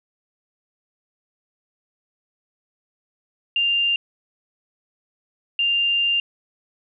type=tone pair in turn; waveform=sine; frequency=2794 / 2794 Hz; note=F7 / F7; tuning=0 / 0 cents; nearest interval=unison; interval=0 cents; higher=neither; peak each=-17 dBFS; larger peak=neither; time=3.56-3.96 / 5.59-6.2 s; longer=second; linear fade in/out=2 ms; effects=none